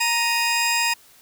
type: tone pair together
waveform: 20% pulse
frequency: 933.2 / 2489 Hz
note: A#5 / D#7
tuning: +2 / 0 cents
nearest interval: octave + perfect fourth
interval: 1698 cents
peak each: -17 dBFS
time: 0-0.94 s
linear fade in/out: 10 ms
effects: white hiss -52 dBFS RMS until 1.21 s